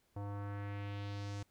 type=tone with low-pass filter sweep; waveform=square; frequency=101.3 Hz; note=G#2; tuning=43 cents flat; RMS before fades=-42 dBFS; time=0.16-1.43 s; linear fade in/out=5 ms; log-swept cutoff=840 to 7100 Hz; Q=1.7; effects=pink hiss -75 dBFS RMS until 1.5 s